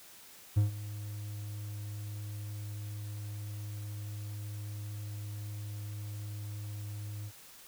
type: tone with ADSR envelope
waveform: triangle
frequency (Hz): 103.83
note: G#2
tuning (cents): 0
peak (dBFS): -19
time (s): 0.56-7.32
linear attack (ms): 16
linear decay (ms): 130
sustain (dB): -17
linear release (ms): 56
effects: white hiss -54 dBFS RMS until 7.67 s